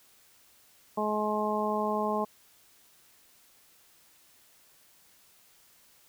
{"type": "harmonic tone", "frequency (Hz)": 212, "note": "G#3", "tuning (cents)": 36, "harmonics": [1, 2, 3, 4, 5], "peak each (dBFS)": [-33, -33, -33, -33, -33], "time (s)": [0.97, 2.25], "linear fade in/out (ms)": 10, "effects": ["white hiss -61 dBFS RMS until 6.08 s"]}